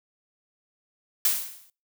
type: noise with exponential decay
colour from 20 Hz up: blue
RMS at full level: -19 dBFS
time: 1.25-1.7 s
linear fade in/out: 2 ms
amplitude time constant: 96 ms
effects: noise-tail reverb RT60 0.3 s tail -23 dB re dry